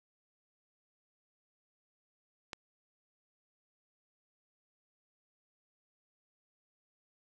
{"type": "click", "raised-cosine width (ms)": 0.2, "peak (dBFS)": -22, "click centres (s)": 2.532, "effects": []}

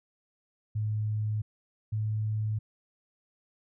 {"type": "tone pair in turn", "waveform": "sine", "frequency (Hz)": [107.1, 107.84], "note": ["A2", "A2"], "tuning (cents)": [-46, -34], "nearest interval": "unison", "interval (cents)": 12, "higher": "second", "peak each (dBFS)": [-27, -27], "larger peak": "neither", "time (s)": [[0.75, 1.42], [1.92, 2.59]], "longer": "neither", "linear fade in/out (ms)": 10, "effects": []}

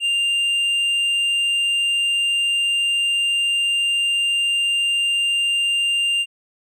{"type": "tone with hard clipping", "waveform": "sine", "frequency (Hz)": 2794, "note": "F7", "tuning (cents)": 0, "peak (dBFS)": -18, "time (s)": [0, 6.26], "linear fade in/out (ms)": 50, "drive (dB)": 4, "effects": []}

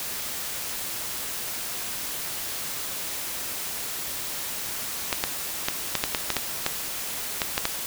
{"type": "clicks", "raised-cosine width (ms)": 0.2, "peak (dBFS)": -5, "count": 12, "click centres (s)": [5.128, 5.239, 5.685, 5.953, 6.039, 6.148, 6.303, 6.367, 6.664, 7.418, 7.579, 7.654], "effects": ["white hiss -32 dBFS RMS until 7.86 s"]}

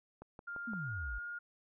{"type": "click train", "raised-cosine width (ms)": 1, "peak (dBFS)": -35, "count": 4, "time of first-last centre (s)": [0.22, 0.735], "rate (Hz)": 5.83}
{"type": "tone with pitch glide", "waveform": "sine", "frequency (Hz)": [1402, 1422.4], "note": ["F6", "F6"], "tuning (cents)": [6, 31], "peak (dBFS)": -40, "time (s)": [0.47, 1.39], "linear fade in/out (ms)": 10, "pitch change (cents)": 25, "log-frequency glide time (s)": [0.81, 0.9]}
{"type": "exponential sweep", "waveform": "sine", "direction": "down", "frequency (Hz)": [246.9, 46.25], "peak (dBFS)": -39, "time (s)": [0.67, 1.19], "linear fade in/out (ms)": 10}
{"effects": []}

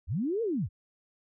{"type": "linear two-way sweep", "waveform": "sine", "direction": "up then down", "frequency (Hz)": [58.27, 477.2, 58.27], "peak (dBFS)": -27, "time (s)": [0.07, 0.69], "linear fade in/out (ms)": 50, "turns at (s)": 0.42, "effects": []}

